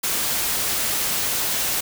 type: noise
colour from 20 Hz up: white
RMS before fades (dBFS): -23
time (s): 0.03-1.81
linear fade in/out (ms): 10
effects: none